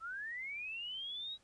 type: linear sweep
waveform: sine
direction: up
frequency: 1290 to 3877 Hz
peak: -40 dBFS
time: 0-1.38 s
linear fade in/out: 50 ms
effects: pink hiss -70 dBFS RMS until 1.43 s + resampled to 22050 Hz